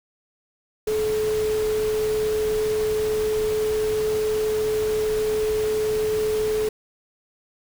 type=tone in noise; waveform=sine; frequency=430.4 Hz; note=A4; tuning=38 cents flat; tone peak=-20 dBFS; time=0.87-6.69 s; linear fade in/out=5 ms; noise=pink; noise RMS=-34 dBFS; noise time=0.87-6.69 s; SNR=+11 dB; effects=none